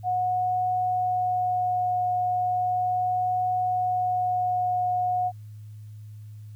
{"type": "tone with vibrato", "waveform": "sine", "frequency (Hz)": 729, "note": "F#5", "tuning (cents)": -26, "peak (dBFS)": -22, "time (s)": [0.03, 5.32], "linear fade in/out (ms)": 50, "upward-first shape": "triangle", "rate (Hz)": 0.36, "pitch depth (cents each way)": 9, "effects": ["added 106 Hz sine -39 dBFS peak until 6.55 s", "white hiss -66 dBFS RMS until 6.55 s"]}